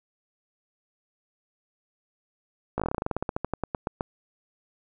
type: slowing click train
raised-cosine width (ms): 1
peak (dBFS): -13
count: 22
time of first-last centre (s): 2.78-4.009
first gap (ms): 17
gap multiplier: 1.11
effects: none